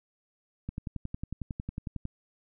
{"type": "click train", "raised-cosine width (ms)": 5, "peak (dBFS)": -22, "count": 16, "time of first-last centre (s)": [0.69, 2.054], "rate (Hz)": 11, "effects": []}